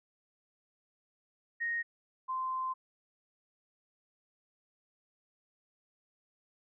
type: tone pair in turn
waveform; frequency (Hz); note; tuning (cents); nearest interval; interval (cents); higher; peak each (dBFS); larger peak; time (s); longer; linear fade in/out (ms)
sine; 1864.7 / 1038.4; A#6 / C6; 0 / -13; minor seventh; 1013; first; -31 / -32; first; 1.6-1.83 / 2.28-2.74; second; 20
effects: none